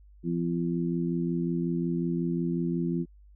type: harmonic tone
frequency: 85.5 Hz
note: F2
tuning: 36 cents flat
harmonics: 2 / 3 / 4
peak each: -28 / -32 / -32 dBFS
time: 0.23-3.06 s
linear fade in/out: 50 ms
effects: added 50 Hz sine -51 dBFS peak until 3.35 s